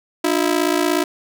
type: ring-modulated tone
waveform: sawtooth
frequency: 327.6 Hz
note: E4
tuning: 11 cents flat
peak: -9 dBFS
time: 0.24-1.04 s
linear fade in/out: 5 ms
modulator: 28.4 Hz
effects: none